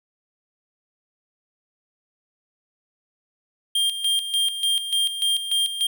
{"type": "tone with tremolo", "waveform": "square", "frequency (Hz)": 3198, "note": "G7", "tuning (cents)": 34, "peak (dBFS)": -19, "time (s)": [3.75, 5.87], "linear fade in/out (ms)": 5, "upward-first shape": "square", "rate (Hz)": 3.4, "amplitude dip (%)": 65, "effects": []}